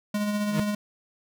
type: tone with tremolo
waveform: square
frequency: 207.7 Hz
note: G#3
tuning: in tune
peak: -24 dBFS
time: 0.14-0.75 s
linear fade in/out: 5 ms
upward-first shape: sine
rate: 15 Hz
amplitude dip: 35%
type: tone with exponential growth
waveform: 40% pulse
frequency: 157.2 Hz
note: D#3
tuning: 18 cents sharp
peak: -20 dBFS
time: 0.44-0.6 s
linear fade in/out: 2 ms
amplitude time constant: 34 ms
effects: none